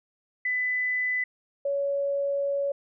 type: tone pair in turn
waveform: sine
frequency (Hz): 2000 / 561.2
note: B6 / C#5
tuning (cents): +21 / +21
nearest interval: octave + minor seventh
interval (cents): 2200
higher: first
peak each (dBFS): -24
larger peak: neither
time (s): 0.45-1.24 / 1.65-2.72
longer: second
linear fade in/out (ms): 5
effects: none